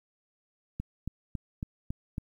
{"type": "click train", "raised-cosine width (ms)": 5, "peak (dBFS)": -21, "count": 6, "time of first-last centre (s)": [0.8, 2.181], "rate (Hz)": 3.62, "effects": ["10-bit"]}